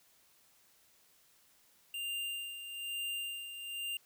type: tone with tremolo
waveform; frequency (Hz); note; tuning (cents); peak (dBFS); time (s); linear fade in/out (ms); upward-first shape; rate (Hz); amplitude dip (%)
square; 2794; F7; 0; -36; 1.94-3.97; 2; sine; 1.1; 60
effects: white hiss -67 dBFS RMS until 4.05 s